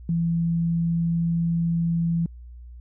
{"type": "tone", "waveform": "sine", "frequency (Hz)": 167.9, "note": "E3", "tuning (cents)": 32, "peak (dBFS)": -20, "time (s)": [0.09, 2.26], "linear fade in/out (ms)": 2, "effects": ["added 60 Hz sine -39 dBFS peak until 2.8 s"]}